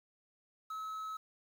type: tone with quantisation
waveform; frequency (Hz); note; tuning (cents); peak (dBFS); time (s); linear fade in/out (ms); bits
triangle; 1289; E6; -39; -37; 0.7-1.17; 5; 10
effects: none